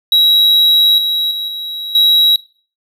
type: tone with level steps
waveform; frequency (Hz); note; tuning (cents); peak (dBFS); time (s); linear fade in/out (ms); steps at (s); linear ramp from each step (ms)
triangle; 3866; B7; -38; -5 / -11 / -16 / -19 / -5; 0.12-2.36; 2; 0.98 / 1.31 / 1.48 / 1.95; 2
effects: noise-tail reverb RT60 0.4 s tail -19 dB re dry